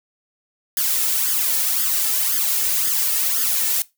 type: noise with flanger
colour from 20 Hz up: blue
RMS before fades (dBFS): -20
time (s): 0.77-3.82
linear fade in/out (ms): 2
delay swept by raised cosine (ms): 0.6 to 2.3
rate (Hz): 1.9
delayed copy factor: +0.75
effects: noise-tail reverb RT60 0.2 s tail -19 dB re dry